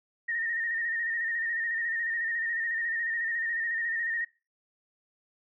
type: tone with vibrato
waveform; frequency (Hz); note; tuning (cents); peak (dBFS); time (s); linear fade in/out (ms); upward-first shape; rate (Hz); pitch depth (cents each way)
sine; 1843; A#6; -20; -28; 0.28-4.25; 10; square; 14; 38
effects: noise-tail reverb RT60 0.3 s tail -22 dB re dry